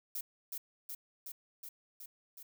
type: noise with echo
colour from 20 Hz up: violet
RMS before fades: -39 dBFS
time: 0.15-0.21 s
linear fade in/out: 5 ms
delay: 370 ms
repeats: 6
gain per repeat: -2 dB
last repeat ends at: 2.43 s
effects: none